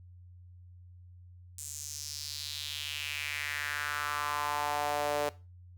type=tone with high-pass filter sweep; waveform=sawtooth; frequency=146.83 Hz; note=D3; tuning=in tune; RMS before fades=-35 dBFS; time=1.58-5.29 s; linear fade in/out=2 ms; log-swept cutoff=7800 to 530 Hz; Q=3.2; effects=noise-tail reverb RT60 0.3 s tail -19 dB re dry + added 89 Hz sine -50 dBFS peak until 5.77 s